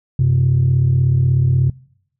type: tone pair together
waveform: sine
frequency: 93.73 / 130.2 Hz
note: F#2 / C3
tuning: +23 / -8 cents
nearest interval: tritone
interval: 569 cents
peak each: -16 / -11 dBFS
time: 0.19-1.7 s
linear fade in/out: 5 ms
effects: noise-tail reverb RT60 0.7 s tail -24 dB re dry + tanh soft clip ceiling -7 dBFS